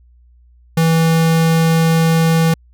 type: tone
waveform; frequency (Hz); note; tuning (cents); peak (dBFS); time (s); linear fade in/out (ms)
square; 163.4; E3; -15; -11; 0.77-2.54; 5
effects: added 60 Hz sine -45 dBFS peak until 2.73 s